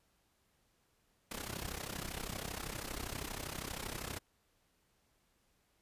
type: noise with amplitude modulation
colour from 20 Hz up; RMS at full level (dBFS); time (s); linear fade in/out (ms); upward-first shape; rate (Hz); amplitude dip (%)
pink; -39; 1.31-4.19; 5; sine; 32.6; 80
effects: pink hiss -75 dBFS RMS until 5.81 s + resampled to 32000 Hz